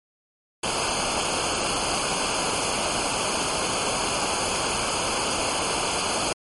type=noise with comb filter; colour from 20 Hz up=pink; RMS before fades=-25 dBFS; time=0.63-6.33 s; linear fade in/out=5 ms; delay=0.53 ms; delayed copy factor=-0.8; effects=MP3 48 kbps